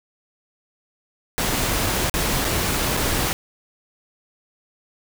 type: noise with dropouts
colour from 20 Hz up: pink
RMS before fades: -22 dBFS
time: 1.38-3.33 s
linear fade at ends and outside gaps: 0 ms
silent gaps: 2.097-2.14 / 2.445-2.45 / 2.967-2.972 s
effects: none